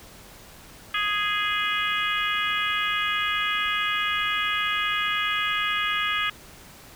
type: harmonic tone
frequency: 415.3 Hz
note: G#4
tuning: in tune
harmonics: 3 / 4 / 5 / 6 / 7 / 8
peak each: -28 / -29 / -30 / -31 / -31 / -32 dBFS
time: 0.94-6.3 s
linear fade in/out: 5 ms
effects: pink hiss -47 dBFS RMS until 6.95 s